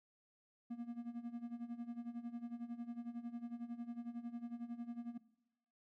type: tone with tremolo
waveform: triangle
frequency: 236.5 Hz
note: A#3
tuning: 25 cents sharp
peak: -38 dBFS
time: 0.7-5.18 s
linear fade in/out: 10 ms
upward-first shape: sine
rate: 11 Hz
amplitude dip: 85%
effects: noise-tail reverb RT60 0.9 s tail -19 dB re dry